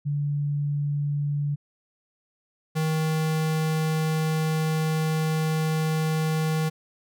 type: tone pair in turn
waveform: sine / square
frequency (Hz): 144.8 / 157.62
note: D3 / D#3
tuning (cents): -24 / +23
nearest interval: minor second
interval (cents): 147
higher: second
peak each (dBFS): -23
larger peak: neither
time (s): 0.05-1.56 / 2.75-6.7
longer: second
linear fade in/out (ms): 20
effects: none